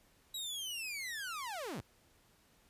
sawtooth linear sweep, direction down, 3896 to 77.3 Hz, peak -36 dBFS, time 0.34-1.81 s, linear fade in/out 5 ms, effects pink hiss -68 dBFS RMS until 2.69 s + resampled to 32000 Hz

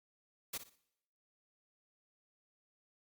white noise with echo, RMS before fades -40 dBFS, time 0.53-0.58 s, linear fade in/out 10 ms, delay 59 ms, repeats 3, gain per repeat -11 dB, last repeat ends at 0.757 s, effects noise-tail reverb RT60 0.8 s tail -21 dB re dry + Opus 48 kbps

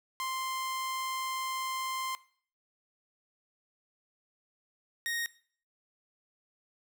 sawtooth tone pair in turn, 1046.5 / 1864.7 Hz, C6 / A#6, 0 / 0 cents, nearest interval minor seventh, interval 1000 cents, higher second, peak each -29 / -28 dBFS, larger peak second, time 0.2-2.15 / 5.06-5.26 s, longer first, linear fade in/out 0 ms, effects noise-tail reverb RT60 0.5 s tail -19 dB re dry

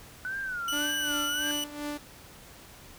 sine tone with vibrato, 1480 Hz, F#6, in tune, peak -31 dBFS, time 0.25-1.51 s, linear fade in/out 0 ms, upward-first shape sine, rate 1.8 Hz, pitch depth 130 cents each way
sawtooth tone, 2960 Hz, F#7, in tune, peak -27 dBFS, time 0.68-1.64 s, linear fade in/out 2 ms
sawtooth tone with tremolo, 293.7 Hz, D4, in tune, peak -28 dBFS, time 0.72-1.98 s, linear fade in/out 10 ms, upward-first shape sine, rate 2.8 Hz, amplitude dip 70%
effects pink hiss -50 dBFS RMS until 2.98 s

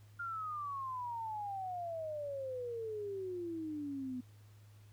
sine exponential sweep, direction down, 1413 to 246.9 Hz, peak -38 dBFS, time 0.19-4.21 s, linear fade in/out 10 ms, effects added 104 Hz sine -56 dBFS peak until 4.92 s + pink hiss -69 dBFS RMS until 4.92 s

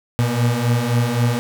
35% pulse beating tone pair, 117.4 / 121.2 Hz, A#2 / B2, +13 / -32 cents, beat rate 3.8 Hz, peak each -19 / -16 dBFS, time 0.19-1.39 s, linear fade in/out 0 ms, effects none

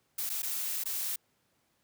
blue noise with dropouts, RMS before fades -34 dBFS, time 0.18-1.16 s, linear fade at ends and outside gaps 5 ms, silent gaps 0.294-0.299 / 0.422-0.429 / 0.838-0.856 s, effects pink hiss -73 dBFS RMS until 1.83 s + high-pass 100 Hz 12 dB/octave

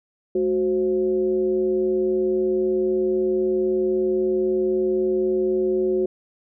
sine tone with frequency modulation, 370.1 Hz, F#4, in tune, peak -18 dBFS, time 0.35-6.06 s, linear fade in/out 5 ms, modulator 156 Hz, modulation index 0.56, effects none

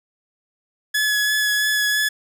sawtooth tone with vibrato, 1700 Hz, G#6, 40 cents sharp, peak -14 dBFS, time 0.94-2.09 s, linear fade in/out 10 ms, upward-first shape sine, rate 3 Hz, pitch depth 14 cents each way, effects none

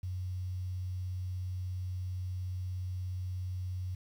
sine tone with quantisation, 91.7 Hz, F#2, 15 cents flat, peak -34 dBFS, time 0.03-3.95 s, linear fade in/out 5 ms, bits 10, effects none

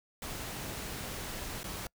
pink noise with dropouts, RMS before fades -40 dBFS, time 0.22-1.87 s, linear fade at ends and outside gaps 2 ms, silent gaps 1.632-1.641 s, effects noise-tail reverb RT60 0.1 s tail -26 dB re dry

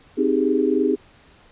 sine chord, Ab major seventh, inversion first, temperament equal, 261.6 / 311.1 / 392 / 415.3 Hz, C4 / Eb4 / G4 / Ab4, 0 / 0 / 0 / 0 cents, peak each -22 dBFS, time 0.17-0.96 s, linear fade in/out 20 ms, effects pink hiss -52 dBFS RMS until 1.51 s + resampled to 8000 Hz

